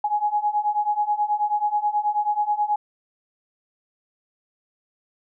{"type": "beating tone pair", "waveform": "sine", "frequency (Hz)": [830.6, 839.9], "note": ["G#5", "G#5"], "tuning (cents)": [0, 19], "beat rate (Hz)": 9.3, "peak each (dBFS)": [-24, -22], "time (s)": [0.04, 2.76], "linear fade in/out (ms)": 5, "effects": []}